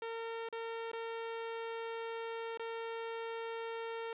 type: tone with dropouts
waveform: sawtooth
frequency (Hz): 456.6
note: A#4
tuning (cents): -36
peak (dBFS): -35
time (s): 0.02-4.13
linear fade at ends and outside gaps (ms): 2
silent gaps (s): 0.488-0.526 / 0.916-0.932 / 2.574-2.595
effects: resampled to 8000 Hz + 12-bit